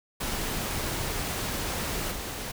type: noise with level steps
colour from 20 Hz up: pink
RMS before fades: -31 / -35 dBFS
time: 0.2-2.52 s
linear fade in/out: 10 ms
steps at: 2.11 s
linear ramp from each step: 10 ms
effects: none